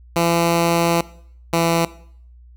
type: tone pair in turn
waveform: 10% pulse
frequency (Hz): 169.1 / 167.25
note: E3 / E3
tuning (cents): +44 / +25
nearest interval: unison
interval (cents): 19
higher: first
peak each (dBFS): -7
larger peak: neither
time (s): 0.16-1.01 / 1.53-1.85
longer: first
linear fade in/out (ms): 2
effects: noise-tail reverb RT60 0.6 s tail -19 dB re dry + added 60 Hz sine -42 dBFS peak until 2.56 s